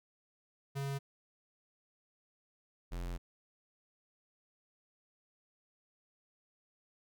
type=tone pair in turn; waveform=square; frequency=138.59 / 43.65 Hz; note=C#3 / F1; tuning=0 / 0 cents; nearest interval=octave + minor sixth; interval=2000 cents; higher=first; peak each=-36 / -38 dBFS; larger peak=first; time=0.75-0.99 / 2.91-3.18 s; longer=second; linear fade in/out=20 ms; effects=none